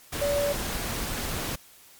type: tone in noise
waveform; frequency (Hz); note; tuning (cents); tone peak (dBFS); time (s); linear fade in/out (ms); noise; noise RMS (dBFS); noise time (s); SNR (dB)
sine; 574; D5; -40; -23; 0.21-0.53; 10; pink; -31; 0.12-1.56; +5
effects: white hiss -53 dBFS RMS until 1.99 s + MP3 96 kbps